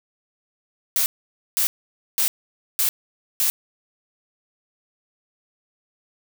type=noise bursts; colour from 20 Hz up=blue; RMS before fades=-20 dBFS; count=5; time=0.96-3.5 s; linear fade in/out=0 ms; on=100 ms; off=510 ms; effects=none